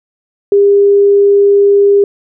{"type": "tone", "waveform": "sine", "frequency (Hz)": 402.4, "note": "G4", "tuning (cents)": 45, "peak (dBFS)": -4, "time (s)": [0.52, 2.04], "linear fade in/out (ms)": 2, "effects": []}